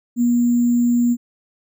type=tone with sample-and-hold; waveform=sine; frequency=240 Hz; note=B3; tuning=49 cents flat; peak=-13 dBFS; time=0.16-1.17 s; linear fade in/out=50 ms; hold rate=7350 Hz; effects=none